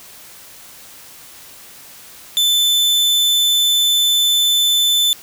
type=tone; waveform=40% pulse; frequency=3520 Hz; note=A7; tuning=in tune; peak=-11 dBFS; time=2.37-5.13 s; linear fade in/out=0 ms; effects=white hiss -40 dBFS RMS until 5.22 s